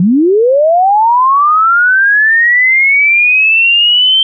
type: linear sweep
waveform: sine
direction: up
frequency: 164.81 to 3136 Hz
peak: -5 dBFS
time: 0-4.23 s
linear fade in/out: 2 ms
effects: none